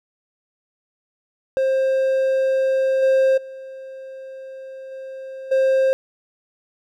triangle tone with level steps, 530 Hz, C5, 22 cents sharp, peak -14 / -11 / -31 / -29 / -12 dBFS, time 1.57-5.93 s, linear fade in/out 0 ms, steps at 3.02 / 3.37 / 4.91 / 5.51 s, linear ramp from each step 10 ms, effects none

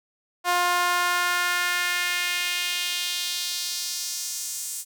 sawtooth tone with high-pass filter sweep, 354.2 Hz, F4, 24 cents sharp, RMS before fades -26 dBFS, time 0.44-4.85 s, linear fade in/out 50 ms, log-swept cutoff 850 to 8100 Hz, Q 1.8, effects none

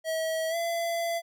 square tone with pitch glide, 643 to 676.5 Hz, E5 to E5, -43 to +45 cents, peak -28 dBFS, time 0.04-1.22 s, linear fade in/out 50 ms, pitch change +88 cents, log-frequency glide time 0.49-0.56 s, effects none

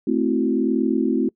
sine chord, F# half-diminished seventh, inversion first, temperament equal, 220 / 261.6 / 329.6 / 370 Hz, A3 / C4 / E4 / F#4, 0 / 0 / 0 / 0 cents, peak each -23 / -21 / -23 / -25 dBFS, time 0.07-1.29 s, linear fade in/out 5 ms, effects noise-tail reverb RT60 0.1 s tail -24 dB re dry

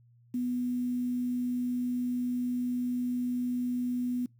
sine tone with quantisation, 246.9 Hz, B3, in tune, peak -28 dBFS, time 0.34-4.26 s, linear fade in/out 5 ms, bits 9, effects noise-tail reverb RT60 0.2 s tail -24 dB re dry + added 119 Hz sine -58 dBFS peak until 4.39 s

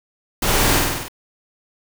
pink noise with echo, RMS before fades -20 dBFS, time 0.42-0.79 s, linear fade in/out 5 ms, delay 49 ms, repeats 6, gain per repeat -2 dB, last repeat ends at 1.084 s, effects none

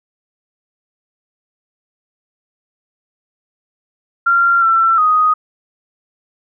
sine tone with pitch steps, 1382 / 1343 / 1248 Hz, F6 / E6 / D#6, -19 / +32 / +5 cents, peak -9 dBFS, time 4.26-5.34 s, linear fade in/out 10 ms, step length 360 ms, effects none

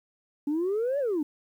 sine exponential two-way sweep, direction up then down, 281.8 to 587.3 to 281.8 Hz, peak -23 dBFS, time 0.47-1.23 s, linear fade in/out 5 ms, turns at 0.99 s, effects tanh soft clip ceiling -22 dBFS + 10-bit

